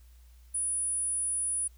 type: tone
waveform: sine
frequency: 9800 Hz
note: D#9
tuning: 27 cents flat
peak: -28 dBFS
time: 0.54-1.68 s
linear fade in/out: 10 ms
effects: added 60 Hz sine -52 dBFS peak until 1.77 s + white hiss -67 dBFS RMS until 1.77 s